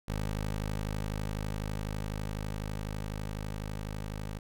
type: tone with level ramp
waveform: 15% pulse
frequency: 52 Hz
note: G#1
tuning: 3 cents sharp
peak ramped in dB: -25 to -30 dBFS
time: 0.08-4.39 s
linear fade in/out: 5 ms
effects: none